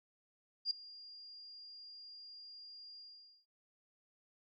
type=tone with ADSR envelope; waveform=sine; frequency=4812 Hz; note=D8; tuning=41 cents sharp; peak=-29 dBFS; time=0.65-3.46 s; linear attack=57 ms; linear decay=6 ms; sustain=-21 dB; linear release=480 ms; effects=MP3 96 kbps